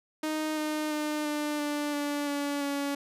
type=tone with pitch steps; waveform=sawtooth; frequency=310 / 305.9 / 301.9 / 297.9 / 294 / 290.1 / 286.2 / 282.5 Hz; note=D#4 / D#4 / D4 / D4 / D4 / D4 / D4 / C#4; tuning=-6 / -29 / +48 / +25 / +2 / -21 / -45 / +33 cents; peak=-25 dBFS; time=0.23-2.95 s; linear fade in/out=5 ms; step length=340 ms; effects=resampled to 32000 Hz